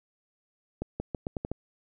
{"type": "accelerating click train", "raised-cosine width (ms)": 2, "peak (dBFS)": -18, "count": 7, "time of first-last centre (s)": [0.82, 1.516], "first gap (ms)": 180, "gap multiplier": 0.82, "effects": []}